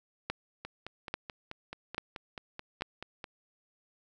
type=two click trains; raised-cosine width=0.3 ms; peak=-24 / -16 dBFS; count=13 / 4; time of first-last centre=0.65-3.242 / 0.3-2.821 s; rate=4.63 / 1.19 Hz; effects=none